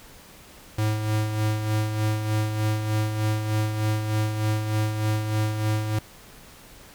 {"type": "tone with tremolo", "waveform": "square", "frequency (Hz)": 107.6, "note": "A2", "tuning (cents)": -38, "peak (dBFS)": -21, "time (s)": [0.78, 5.99], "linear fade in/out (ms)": 5, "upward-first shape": "sine", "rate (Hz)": 3.3, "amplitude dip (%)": 50, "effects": ["pink hiss -48 dBFS RMS until 6.94 s"]}